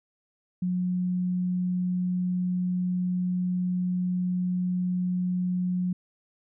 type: tone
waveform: sine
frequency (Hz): 180.8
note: F#3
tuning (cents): -40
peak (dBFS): -24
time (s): 0.62-5.93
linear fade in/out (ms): 5
effects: none